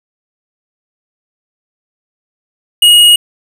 square tone, 2883 Hz, F#7, 46 cents flat, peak -3 dBFS, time 2.82-3.16 s, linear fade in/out 5 ms, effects none

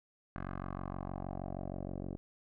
10% pulse tone with low-pass filter sweep, 46.38 Hz, F#1, 5 cents sharp, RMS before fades -41 dBFS, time 0.36-2.17 s, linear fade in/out 0 ms, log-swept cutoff 1500 to 450 Hz, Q 2.5, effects none

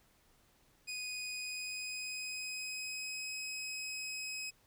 20% pulse tone with pitch glide, 2489 to 2541 Hz, D#7 to D#7, 0 to +36 cents, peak -34 dBFS, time 0.87-4.51 s, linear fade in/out 20 ms, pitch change +36 cents, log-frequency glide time 1.3-3.34 s, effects pink hiss -69 dBFS RMS until 4.66 s

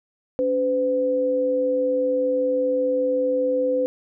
sine tone pair together, 282.9 / 508 Hz, C#4 / B4, +35 / +49 cents, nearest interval minor seventh, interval 1014 cents, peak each -27 / -19 dBFS, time 0.39-3.86 s, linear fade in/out 0 ms, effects none

